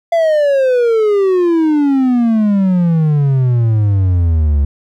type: exponential sweep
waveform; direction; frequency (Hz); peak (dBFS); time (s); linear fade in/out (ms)
triangle; down; 683 to 69.3; -7; 0.12-4.65; 5
effects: none